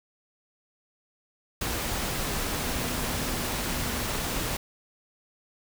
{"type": "tone in noise", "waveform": "sine", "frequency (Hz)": 246.9, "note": "B3", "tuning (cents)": 0, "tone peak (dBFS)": -39, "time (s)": [2.63, 4.02], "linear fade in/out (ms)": 5, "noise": "pink", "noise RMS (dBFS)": -30, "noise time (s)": [1.61, 4.57], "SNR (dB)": -12, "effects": []}